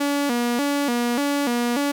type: tone with vibrato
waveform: sawtooth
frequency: 261.6 Hz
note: C4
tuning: in tune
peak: -16 dBFS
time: 0-1.92 s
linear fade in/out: 10 ms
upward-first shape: square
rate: 1.7 Hz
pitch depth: 150 cents each way
effects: none